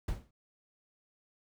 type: noise with exponential decay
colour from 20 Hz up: brown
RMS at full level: -30 dBFS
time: 0.08-0.31 s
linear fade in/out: 5 ms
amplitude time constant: 48 ms
effects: none